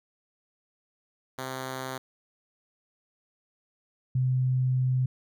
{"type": "tone pair in turn", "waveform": ["5% pulse", "sine"], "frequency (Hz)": [130.81, 128.56], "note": ["C3", "C3"], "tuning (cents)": [0, -30], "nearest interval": "unison", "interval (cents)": 30, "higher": "first", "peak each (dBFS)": -22, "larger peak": "neither", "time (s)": [[1.38, 1.98], [4.15, 5.06]], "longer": "second", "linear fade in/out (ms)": 5, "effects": []}